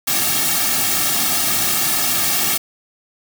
white noise with comb filter, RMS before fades -18 dBFS, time 0.07-2.58 s, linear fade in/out 10 ms, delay 2 ms, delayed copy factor -0.9, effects none

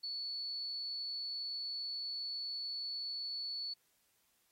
sine tone, 4435 Hz, C#8, in tune, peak -38 dBFS, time 0.03-3.74 s, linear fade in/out 10 ms, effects white hiss -75 dBFS RMS until 4.51 s + AAC 48 kbps

